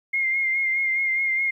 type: tone with vibrato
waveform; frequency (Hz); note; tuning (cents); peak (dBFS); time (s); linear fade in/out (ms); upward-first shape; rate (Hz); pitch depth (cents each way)
sine; 2123; C7; +25; -20; 0.13-1.51; 10; sine; 4.8; 32
effects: 10-bit